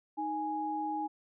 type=tone pair together; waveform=sine; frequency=311.1 / 830.5 Hz; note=D#4 / G#5; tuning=0 / 0 cents; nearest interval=octave + perfect fourth; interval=1700 cents; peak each=-37 / -33 dBFS; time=0.17-1.08 s; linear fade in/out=20 ms; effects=none